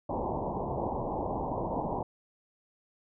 white low-pass noise, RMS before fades -33 dBFS, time 0.09-2.03 s, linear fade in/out 5 ms, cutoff 1000 Hz, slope 96 dB/octave, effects none

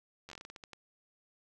slowing click train, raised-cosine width 0.2 ms, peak -30 dBFS, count 12, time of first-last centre 0.29-0.733 s, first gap 11 ms, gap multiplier 1.24, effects none

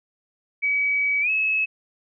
sine tone with pitch glide, 2275 to 2583 Hz, C#7 to E7, +44 to -36 cents, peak -19 dBFS, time 0.62-1.66 s, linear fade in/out 20 ms, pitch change +220 cents, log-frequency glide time 1.21-1.3 s, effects none

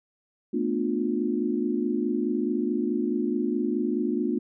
sine chord, B half-diminished seventh, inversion third, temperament just, 222.2 / 246.9 / 296.3 / 355.6 Hz, A3 / B3 / D4 / F4, +17 / 0 / +15 / +31 cents, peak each -29 dBFS, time 0.53-4.39 s, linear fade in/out 10 ms, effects none

